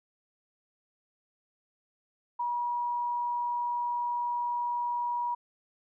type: tone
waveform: sine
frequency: 962 Hz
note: B5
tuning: 46 cents flat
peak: -28 dBFS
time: 2.39-5.35 s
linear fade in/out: 10 ms
effects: none